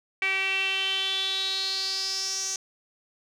sawtooth tone with band-pass filter sweep, 384.8 Hz, G4, 32 cents flat, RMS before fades -28 dBFS, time 0.22-2.56 s, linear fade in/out 2 ms, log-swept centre 2300 to 6200 Hz, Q 7.1, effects none

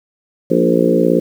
harmonic tone with a mistuned harmonic, 58.27 Hz, A#1, in tune, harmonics 3 / 4 / 5 / 6 / 7 / 8 / 9, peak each -18 / -18 / -18 / -18 / -18 / -18 / -18 dBFS, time 0.5-1.2 s, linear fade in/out 10 ms, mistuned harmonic 5, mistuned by +20 cents, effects 7-bit

